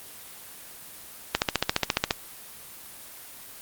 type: click train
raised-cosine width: 0.2 ms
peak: -3 dBFS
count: 12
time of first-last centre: 1.35-2.109 s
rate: 14.5 Hz
effects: white hiss -44 dBFS RMS until 3.61 s + Opus 24 kbps